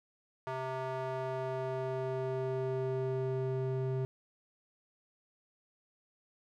square tone with band-pass filter sweep, 130.81 Hz, C3, in tune, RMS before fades -35 dBFS, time 0.47-4.05 s, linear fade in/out 0 ms, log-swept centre 890 to 270 Hz, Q 1.5, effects none

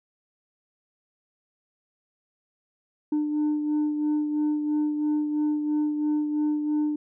sine beating tone pair, 299.9 / 302.9 Hz, D4 / D#4, +36 / -46 cents, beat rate 3 Hz, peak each -21 / -30 dBFS, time 3.12-6.96 s, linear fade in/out 5 ms, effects tanh soft clip ceiling -20 dBFS

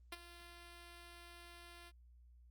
5% pulse tone with ADSR envelope, 345.9 Hz, F4, 17 cents flat, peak -31 dBFS, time 0.12-1.92 s, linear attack 5 ms, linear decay 28 ms, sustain -13 dB, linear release 46 ms, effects added 60 Hz sine -60 dBFS peak until 2.5 s + Opus 32 kbps

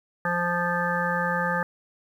harmonic tone, 174.61 Hz, F3, in tune, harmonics 1 / 3 / 5 / 7 / 9 / 10, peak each -30 / -30 / -30 / -30 / -30 / -30 dBFS, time 0.25-1.63 s, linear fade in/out 2 ms, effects 9-bit

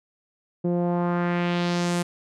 sawtooth tone with low-pass filter sweep, 174.61 Hz, F3, in tune, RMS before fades -24 dBFS, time 0.64-2.03 s, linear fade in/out 10 ms, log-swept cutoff 420 to 10000 Hz, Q 1.6, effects none

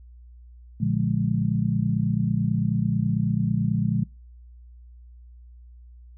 sine chord, Bb dominant seventh, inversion none, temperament just, 116.54 / 145.68 / 174.81 / 209.8 Hz, Bb2 / D3 / F3 / Ab3, 0 / -14 / +2 / +18 cents, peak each -26 dBFS, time 0.8-4.04 s, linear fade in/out 10 ms, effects noise-tail reverb RT60 0.3 s tail -26 dB re dry + added 60 Hz sine -44 dBFS peak until 6.17 s

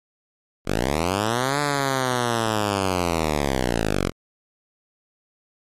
5% pulse linear two-way sweep, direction up then down, 42.38 to 147.3 to 42.38 Hz, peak -9 dBFS, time 0.65-4.12 s, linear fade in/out 50 ms, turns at 1.6 s, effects low-pass 12000 Hz 12 dB/octave + MP3 64 kbps

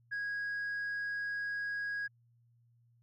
sine tone, 1650 Hz, G#6, 12 cents flat, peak -32 dBFS, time 0.11-2.08 s, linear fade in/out 20 ms, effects tanh soft clip ceiling -33 dBFS + added 118 Hz sine -65 dBFS peak until 3.02 s

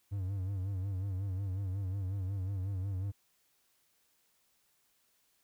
triangle tone with vibrato, 96 Hz, G2, 36 cents flat, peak -31 dBFS, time 0.11-3.12 s, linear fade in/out 20 ms, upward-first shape sine, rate 5.5 Hz, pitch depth 85 cents each way, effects white hiss -73 dBFS RMS until 5.43 s

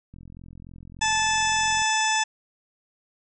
click train, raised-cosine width 5 ms, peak -32 dBFS, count 74, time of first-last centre 0.14-1.818 s, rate 43.5 Hz
harmonic tone, 873 Hz, A5, 14 cents flat, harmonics 1 / 2 / 3 / 4 / 6 / 7 / 8 / 9, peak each -24 / -27 / -29 / -30 / -32 / -32 / -33 / -34 dBFS, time 1.01-2.24 s, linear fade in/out 10 ms
effects none

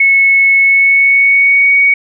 sine tone with pitch glide, 2198 to 2240 Hz, C#7 to C#7, -15 to +18 cents, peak -5 dBFS, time 0-1.94 s, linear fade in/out 5 ms, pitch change +33 cents, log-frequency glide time 0.59-1.72 s, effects none

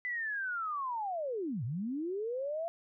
sine linear two-way sweep, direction down then up, 2013 to 105.9 to 685 Hz, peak -33 dBFS, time 0.05-2.68 s, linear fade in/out 0 ms, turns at 1.64 s, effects none

